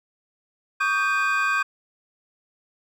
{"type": "tone cluster", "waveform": "triangle", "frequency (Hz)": [1125, 1226, 1570, 2475], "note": ["C#6", "D#6", "G6", "D#7"], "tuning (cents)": [25, -26, 2, -10], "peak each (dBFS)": [-24, -27, -21, -26], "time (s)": [0.8, 1.63], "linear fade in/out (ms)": 10, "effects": []}